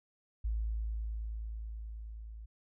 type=tone with level ramp; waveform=sine; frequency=54.7 Hz; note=A1; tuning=9 cents flat; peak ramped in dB=-30 to -44 dBFS; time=0.44-2.46 s; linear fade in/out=10 ms; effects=none